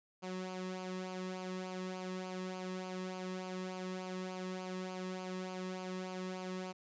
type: tone with flanger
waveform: sawtooth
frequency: 185 Hz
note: F#3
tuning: in tune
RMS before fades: -42 dBFS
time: 0.22-6.73 s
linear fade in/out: 20 ms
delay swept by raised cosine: 0.53 to 1.38 ms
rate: 3.4 Hz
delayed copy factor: -0.6
effects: resampled to 16000 Hz